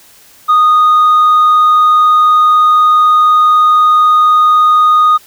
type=tone with tanh clipping; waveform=sine; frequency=1237 Hz; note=D#6; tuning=10 cents flat; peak=-5 dBFS; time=0.48-5.18 s; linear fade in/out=20 ms; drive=1 dB; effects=white hiss -42 dBFS RMS until 5.26 s